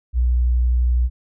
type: tone with vibrato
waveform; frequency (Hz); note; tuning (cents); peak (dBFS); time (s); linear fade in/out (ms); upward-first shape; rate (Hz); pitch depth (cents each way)
sine; 61; B1; -21; -14; 0.13-1.1; 50; sine; 12; 11
effects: none